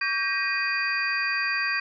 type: tone cluster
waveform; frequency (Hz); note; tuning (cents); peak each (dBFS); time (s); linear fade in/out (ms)
sine; 1136 / 1585 / 1893 / 2476 / 4685; C#6 / G6 / A#6 / D#7 / D8; +42 / +19 / +26 / -9 / -5; -33 / -29 / -29 / -28 / -34; 0.01-1.8; 5
effects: none